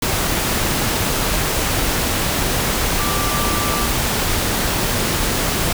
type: tone in noise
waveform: sine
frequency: 1174.7 Hz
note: D6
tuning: in tune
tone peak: -24 dBFS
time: 2.99-3.86 s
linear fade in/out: 5 ms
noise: pink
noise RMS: -19 dBFS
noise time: 0.02-5.73 s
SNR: -8 dB
effects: none